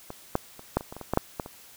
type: clicks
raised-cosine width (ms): 1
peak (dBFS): -22 / -9 / -29 / -8 / -24 / -24 / -25 / -23 / -11 / -6 / -15 / -25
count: 12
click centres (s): 0.104 / 0.354 / 0.594 / 0.77 / 0.809 / 0.925 / 0.966 / 1.013 / 1.136 / 1.174 / 1.398 / 1.461
effects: white hiss -51 dBFS RMS until 1.76 s